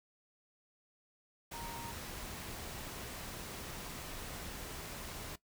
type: tone in noise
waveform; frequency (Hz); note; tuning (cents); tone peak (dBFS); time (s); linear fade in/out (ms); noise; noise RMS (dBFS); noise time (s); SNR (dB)
sine; 932.3; A#5; 0; -46; 1.53-1.92; 10; pink; -45; 1.51-5.36; -4
effects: noise-tail reverb RT60 0.1 s tail -18 dB re dry